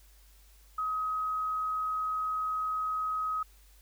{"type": "tone", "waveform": "sine", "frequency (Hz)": 1266, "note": "D#6", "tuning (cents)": 30, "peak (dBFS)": -29, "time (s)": [0.78, 3.43], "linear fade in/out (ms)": 5, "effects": ["added 50 Hz sine -56 dBFS peak until 3.81 s", "white hiss -63 dBFS RMS until 3.81 s"]}